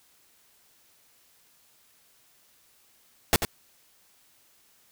pink noise with echo, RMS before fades -19 dBFS, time 3.33-3.36 s, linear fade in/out 0 ms, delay 90 ms, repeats 1, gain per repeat -8 dB, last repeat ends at 3.45 s, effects white hiss -62 dBFS RMS until 4.91 s

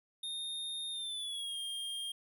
square tone with pitch glide, 3672 to 3215 Hz, A#7 to G7, -27 to +43 cents, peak -38 dBFS, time 0.23-2.12 s, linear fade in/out 5 ms, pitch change -230 cents, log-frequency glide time 0.91-1.58 s, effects none

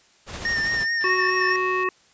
pink noise with tremolo, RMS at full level -32 dBFS, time 0.26-0.87 s, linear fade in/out 50 ms, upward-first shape triangle, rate 13 Hz, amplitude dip 45%
square tone with vibrato, 1823 Hz, A#6, 39 cents flat, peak -22 dBFS, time 0.45-1.56 s, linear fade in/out 2 ms, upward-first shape sine, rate 4.7 Hz, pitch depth 36 cents each way
click train, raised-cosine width 0.2 ms, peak -25 dBFS, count 113, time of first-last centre 1.01-1.834 s, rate 136 Hz
harmonic tone, 370 Hz, F#4, in tune, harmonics 1 / 3 / 5 / 7, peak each -25 / -24 / -27 / -30 dBFS, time 1.04-1.89 s, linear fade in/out 2 ms
effects white hiss -57 dBFS RMS until 2.13 s + resampled to 16000 Hz

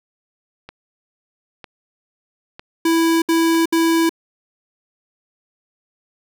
click train, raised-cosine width 0.3 ms, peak -19 dBFS, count 4, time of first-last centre 0.69-3.547 s, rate 1.05 Hz
square tone bursts, 329.6 Hz, E4, in tune, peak -14 dBFS, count 3, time 2.85-4.094 s, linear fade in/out 5 ms, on 370 ms, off 67 ms
effects none

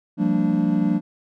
triangle chord, G minor seventh, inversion third, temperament equal with one note detuned, 174.61 / 196 / 228.2 / 293.7 Hz, F3 / G3 / Bb3 / D4, 0 / 0 / -37 / 0 cents, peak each -21 dBFS, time 0.17-1.01 s, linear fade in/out 50 ms, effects none

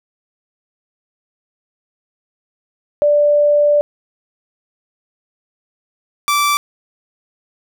sine / sawtooth tone pair in turn, 587.3 / 1165.1 Hz, D5 / D6, 0 / -14 cents, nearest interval octave, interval 1186 cents, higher second, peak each -9 dBFS, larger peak neither, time 3.02-3.81 / 6.28-6.57 s, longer first, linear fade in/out 0 ms, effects none

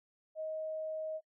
sine tone, 629 Hz, D#5, 19 cents sharp, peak -36 dBFS, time 0.35-1.21 s, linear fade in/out 50 ms, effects noise-tail reverb RT60 0.1 s tail -25 dB re dry

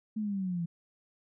sine exponential sweep, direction down, 220 to 165.9 Hz, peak -30 dBFS, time 0.16-0.66 s, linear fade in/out 10 ms, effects none

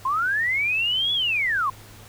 sine linear two-way sweep, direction up then down, 1016 to 3424 to 1016 Hz, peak -20 dBFS, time 0.05-1.7 s, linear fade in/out 5 ms, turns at 1.13 s, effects added 105 Hz sine -47 dBFS peak until 2.08 s + pink hiss -47 dBFS RMS until 2.08 s

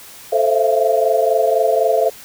sine chord, F major seventh, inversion first, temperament equal with one note detuned, 440 / 523.3 / 659.3 / 683.3 Hz, A4 / C5 / E5 / F5, 0 / 0 / 0 / -38 cents, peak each -18 dBFS, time 0.32-2.1 s, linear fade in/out 10 ms, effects white hiss -39 dBFS RMS until 2.24 s

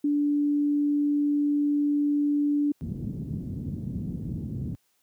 sine tone, 291.1 Hz, D4, 15 cents flat, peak -21 dBFS, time 0.04-2.72 s, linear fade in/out 5 ms
white low-pass noise, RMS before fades -31 dBFS, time 2.81-4.75 s, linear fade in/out 0 ms, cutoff 220 Hz, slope 24 dB/octave
effects white hiss -70 dBFS RMS until 5.02 s + high-pass 80 Hz 12 dB/octave

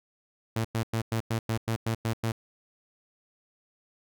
sawtooth tone bursts, 113 Hz, A2, 47 cents sharp, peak -22 dBFS, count 10, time 0.56-2.32 s, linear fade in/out 5 ms, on 86 ms, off 100 ms, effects none

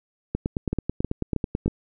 two click trains, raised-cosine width 3 ms, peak -11 / -11 dBFS, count 4 / 13, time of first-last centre 0.73-1.679 / 0.35-1.66 s, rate 3.16 / 9.16 Hz, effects none

